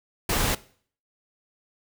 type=noise; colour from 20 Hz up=pink; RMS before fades=-24 dBFS; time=0.29-0.55 s; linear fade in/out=5 ms; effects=noise-tail reverb RT60 0.5 s tail -19 dB re dry